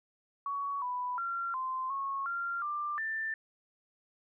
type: tone with pitch steps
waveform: sine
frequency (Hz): 1122 / 991 / 1374 / 1038 / 1097 / 1385 / 1186 / 1778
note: C#6 / B5 / F6 / C6 / C#6 / F6 / D6 / A6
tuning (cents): +21 / +6 / -29 / -14 / -18 / -15 / +17 / +18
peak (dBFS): -32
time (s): 0.46-3.34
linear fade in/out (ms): 2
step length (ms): 360
effects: none